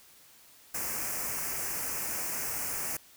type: band-stop noise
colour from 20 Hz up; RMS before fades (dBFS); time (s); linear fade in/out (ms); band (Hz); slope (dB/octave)
white; -34; 0.74-2.97; 5; 2600 to 5200; 48
effects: white hiss -57 dBFS RMS until 3.16 s